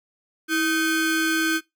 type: ring-modulated tone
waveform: 40% pulse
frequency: 932.3 Hz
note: A#5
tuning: in tune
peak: -16 dBFS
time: 0.48-1.61 s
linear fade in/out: 50 ms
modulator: 609 Hz
effects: noise-tail reverb RT60 0.2 s tail -24 dB re dry